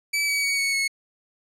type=tone with pitch steps; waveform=sawtooth; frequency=2301 / 2273 / 2246 / 2219 / 2192 Hz; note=D7 / C#7 / C#7 / C#7 / C#7; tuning=-36 / +43 / +22 / +1 / -20 cents; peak=-18 dBFS; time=0.13-0.88 s; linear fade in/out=10 ms; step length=150 ms; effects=low-pass 11000 Hz 12 dB/octave